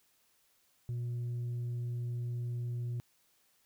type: tone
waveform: sine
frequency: 120.5 Hz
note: B2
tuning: 42 cents flat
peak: -31 dBFS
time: 0.89-3 s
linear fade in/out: 0 ms
effects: tanh soft clip ceiling -33 dBFS + white hiss -71 dBFS RMS until 3.65 s